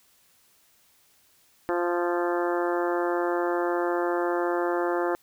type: harmonic tone with a mistuned harmonic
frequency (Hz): 174.61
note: F3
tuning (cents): 0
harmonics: 2 / 3 / 4 / 5 / 6 / 7 / 8 / 9 / 10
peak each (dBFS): -26 / -30 / -32 / -34 / -36 / -37 / -38 / -39 / -40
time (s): 1.69-5.15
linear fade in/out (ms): 0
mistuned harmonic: 8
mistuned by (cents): -23
effects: white hiss -62 dBFS RMS until 5.22 s